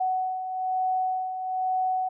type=beating tone pair; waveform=sine; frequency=745 / 746.1 Hz; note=F#5 / F#5; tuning=+12 / +14 cents; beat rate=1.1 Hz; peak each=-33 / -25 dBFS; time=0-2.09 s; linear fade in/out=10 ms; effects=none